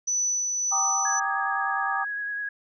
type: tone with tremolo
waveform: sine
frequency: 5970 Hz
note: F#8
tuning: 15 cents sharp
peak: -22 dBFS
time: 0.07-1.2 s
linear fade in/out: 10 ms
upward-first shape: sine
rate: 1.7 Hz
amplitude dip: 30%
type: chord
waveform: sine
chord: Eb major seventh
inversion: first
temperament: equal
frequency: 784 / 932.3 / 1174.7 / 1244.5 Hz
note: G5 / Bb5 / D6 / Eb6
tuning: 0 / 0 / 0 / 0 cents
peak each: -29 / -33 / -32 / -31 dBFS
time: 0.71-2.05 s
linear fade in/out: 20 ms
type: tone with vibrato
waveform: sine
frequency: 1661.2 Hz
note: G#6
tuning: in tune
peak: -28 dBFS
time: 1.05-2.49 s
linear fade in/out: 5 ms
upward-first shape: sine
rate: 9.8 Hz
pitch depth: 16 cents each way
effects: none